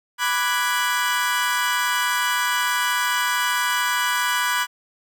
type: chord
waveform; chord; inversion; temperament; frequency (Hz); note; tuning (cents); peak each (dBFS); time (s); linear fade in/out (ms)
30% pulse; G# half-diminished seventh; first; equal; 987.8 / 1174.7 / 1480 / 1661.2; B5 / D6 / F#6 / G#6; 0 / 0 / 0 / 0; -21 / -25 / -22 / -24; 0.18-4.67; 50
effects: none